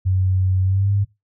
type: tone with pitch glide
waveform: sine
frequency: 93.6 to 100.32 Hz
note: F#2 to G2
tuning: +20 to +41 cents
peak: -15 dBFS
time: 0.05-1.05 s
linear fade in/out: 20 ms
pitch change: +121 cents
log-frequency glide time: 0.63-0.91 s
effects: noise-tail reverb RT60 0.2 s tail -19 dB re dry